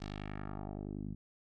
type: tone with low-pass filter sweep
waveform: 10% pulse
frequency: 50.7 Hz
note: G#1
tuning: 41 cents flat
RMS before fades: -42 dBFS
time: 0-1.15 s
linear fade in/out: 10 ms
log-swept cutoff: 5400 to 190 Hz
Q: 1.7
effects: none